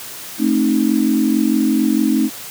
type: chord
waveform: sine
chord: A diminished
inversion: none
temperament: equal with one note detuned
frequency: 220 / 266.5 / 311.1 Hz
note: A3 / C4 / Eb4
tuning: 0 / +32 / 0 cents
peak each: -17 dBFS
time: 0.38-2.3 s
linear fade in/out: 50 ms
effects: white hiss -32 dBFS RMS until 2.5 s + high-pass 80 Hz 12 dB/octave